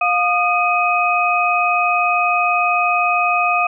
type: tone cluster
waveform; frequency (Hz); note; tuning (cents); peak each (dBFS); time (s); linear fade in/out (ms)
sine; 709 / 1227 / 2522; F5 / D#6 / D#7; +26 / -25 / +23; -18; 0.01-3.67; 5
effects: none